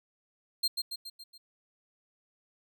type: tone with echo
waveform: 40% pulse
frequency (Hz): 4186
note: C8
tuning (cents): 0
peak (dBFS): -24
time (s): 0.63-0.68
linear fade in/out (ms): 10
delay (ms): 140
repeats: 5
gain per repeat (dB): -5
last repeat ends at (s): 1.38
effects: none